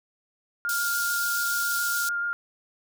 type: tone with vibrato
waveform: sine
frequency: 1407 Hz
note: F6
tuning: 12 cents sharp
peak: -25 dBFS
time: 0.65-2.33 s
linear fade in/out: 0 ms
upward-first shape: sine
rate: 7 Hz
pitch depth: 10 cents each way
type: high-pass noise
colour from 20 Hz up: pink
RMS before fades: -31 dBFS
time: 0.69-2.09 s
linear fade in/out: 2 ms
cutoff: 4400 Hz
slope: 24 dB/octave
effects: none